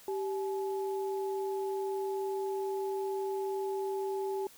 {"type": "tone pair together", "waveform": "sine", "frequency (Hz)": [389.1, 850], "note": ["G4", "G#5"], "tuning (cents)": [-13, 40], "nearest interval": "octave + major second", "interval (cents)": 1353, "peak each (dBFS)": [-32, -39], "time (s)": [0.08, 4.47], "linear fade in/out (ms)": 2, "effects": ["white hiss -56 dBFS RMS until 4.57 s"]}